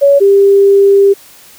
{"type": "tone pair in turn", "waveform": "sine", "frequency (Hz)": [562, 397], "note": ["C#5", "G4"], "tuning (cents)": [24, 22], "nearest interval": "tritone", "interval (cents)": 602, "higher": "first", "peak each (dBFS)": -3, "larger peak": "neither", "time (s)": [[0.01, 0.2], [0.2, 1.14]], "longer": "second", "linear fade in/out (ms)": 20, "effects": ["white hiss -39 dBFS RMS until 1.58 s"]}